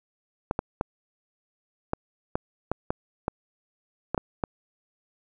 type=clicks; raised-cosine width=1 ms; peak=-11 dBFS; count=11; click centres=0.511 / 0.591 / 0.811 / 1.934 / 2.355 / 2.716 / 2.905 / 3.281 / 4.146 / 4.178 / 4.438 s; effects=none

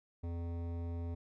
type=tone with hard clipping; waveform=sine; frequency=85 Hz; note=F2; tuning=46 cents flat; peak=-39 dBFS; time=0.23-1.15 s; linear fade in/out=10 ms; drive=15 dB; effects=none

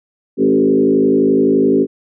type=tone with frequency modulation; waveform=sine; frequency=329.6 Hz; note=E4; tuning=in tune; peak=-9 dBFS; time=0.37-1.87 s; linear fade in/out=50 ms; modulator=51.7 Hz; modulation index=2.1; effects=none

